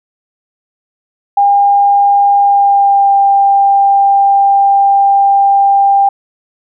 sine tone with pitch glide, 805 to 794.4 Hz, G5 to G5, +46 to +23 cents, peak -5 dBFS, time 1.37-6.09 s, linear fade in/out 5 ms, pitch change -23 cents, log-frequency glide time 2.39-3.14 s, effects none

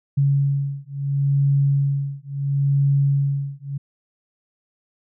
sine beating tone pair, 139.4 / 140.13 Hz, C#3 / C#3, +10 / +19 cents, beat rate 0.73 Hz, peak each -20 dBFS, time 0.17-3.78 s, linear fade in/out 10 ms, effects none

